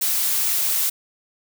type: noise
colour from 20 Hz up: blue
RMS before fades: -21 dBFS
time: 0.01-0.9 s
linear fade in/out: 10 ms
effects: none